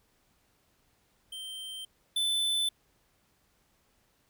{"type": "tone pair in turn", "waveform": "square", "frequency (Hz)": [3131, 3514], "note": ["G7", "A7"], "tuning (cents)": [-3, -3], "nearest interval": "major second", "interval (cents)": 200, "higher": "second", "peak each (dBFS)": [-39, -27], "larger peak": "second", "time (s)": [[1.32, 1.85], [2.16, 2.69]], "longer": "neither", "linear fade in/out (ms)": 5, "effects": ["pink hiss -70 dBFS RMS until 4.29 s"]}